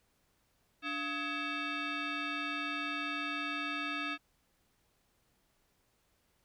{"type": "tone with frequency modulation", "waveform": "sine", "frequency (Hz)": 690, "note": "F5", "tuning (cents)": -21, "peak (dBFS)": -33, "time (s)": [0.82, 4.18], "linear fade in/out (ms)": 50, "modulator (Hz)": 981, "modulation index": 2.8, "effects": ["tanh soft clip ceiling -29 dBFS", "pink hiss -74 dBFS RMS until 6.44 s"]}